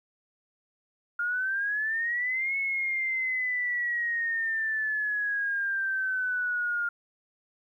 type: exponential two-way sweep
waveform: sine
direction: up then down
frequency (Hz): 1409 to 2200 to 1409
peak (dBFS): -26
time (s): 1.19-6.89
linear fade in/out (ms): 5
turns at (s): 2.57
effects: 11-bit